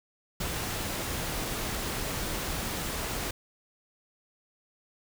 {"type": "noise", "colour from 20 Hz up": "pink", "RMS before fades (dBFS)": -33, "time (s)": [0.4, 3.31], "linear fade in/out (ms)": 5, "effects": []}